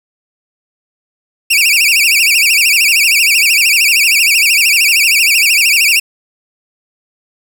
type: tone with vibrato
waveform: sawtooth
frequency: 2512 Hz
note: D#7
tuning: 16 cents sharp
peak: -4 dBFS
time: 1.5-6 s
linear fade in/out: 10 ms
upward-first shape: sine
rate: 13 Hz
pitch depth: 190 cents each way
effects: none